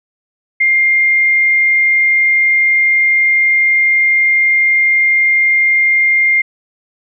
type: tone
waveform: sine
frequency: 2112 Hz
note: C7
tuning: 16 cents sharp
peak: -8 dBFS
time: 0.6-6.42 s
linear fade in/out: 10 ms
effects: none